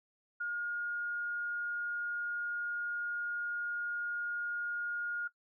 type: tone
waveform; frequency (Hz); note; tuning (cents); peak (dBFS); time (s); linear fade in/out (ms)
sine; 1426; F6; +36; -33; 0.4-5.28; 10
effects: noise-tail reverb RT60 0.1 s tail -21 dB re dry